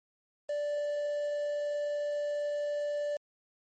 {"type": "tone with quantisation", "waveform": "triangle", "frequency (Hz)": 586, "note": "D5", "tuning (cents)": -4, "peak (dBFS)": -28, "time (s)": [0.49, 3.17], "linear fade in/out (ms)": 5, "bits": 8, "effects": ["MP3 32 kbps"]}